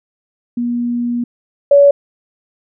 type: tone pair in turn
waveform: sine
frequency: 240 / 567.2 Hz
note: B3 / C#5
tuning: -49 / +40 cents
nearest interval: octave + minor third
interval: 1489 cents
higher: second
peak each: -15 / -4 dBFS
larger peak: second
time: 0.57-1.24 / 1.71-1.91 s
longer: first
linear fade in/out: 5 ms
effects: none